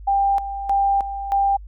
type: tone with tremolo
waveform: sine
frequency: 793 Hz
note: G5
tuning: 20 cents sharp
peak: -15 dBFS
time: 0.07-1.57 s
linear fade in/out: 10 ms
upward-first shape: square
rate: 1.6 Hz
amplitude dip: 70%
effects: added 50 Hz sine -35 dBFS peak until 1.67 s